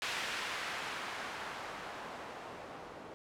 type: noise with low-pass filter sweep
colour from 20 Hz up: blue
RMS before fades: -42 dBFS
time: 0.02-3.14 s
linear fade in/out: 0 ms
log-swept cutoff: 2400 to 580 Hz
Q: 0.85
effects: none